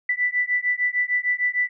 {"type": "beating tone pair", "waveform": "sine", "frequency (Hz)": [1975.5, 1982.1], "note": ["B6", "B6"], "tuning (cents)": [0, 6], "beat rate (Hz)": 6.6, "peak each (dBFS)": -23, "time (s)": [0.09, 1.69], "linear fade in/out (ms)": 5, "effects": []}